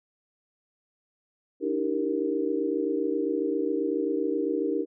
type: chord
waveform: sine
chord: E half-diminished seventh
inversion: third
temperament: equal with one note detuned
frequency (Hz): 293.7 / 321.2 / 392 / 466.2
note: D4 / E4 / G4 / Bb4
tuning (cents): 0 / -45 / 0 / 0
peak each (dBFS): -30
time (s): 1.6-4.86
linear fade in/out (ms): 50
effects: none